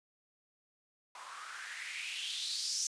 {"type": "noise with band-pass filter sweep", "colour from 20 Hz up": "blue", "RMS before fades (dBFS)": -40, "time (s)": [1.15, 2.87], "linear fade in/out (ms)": 2, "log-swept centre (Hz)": [950, 6000], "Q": 4.8, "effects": ["resampled to 22050 Hz"]}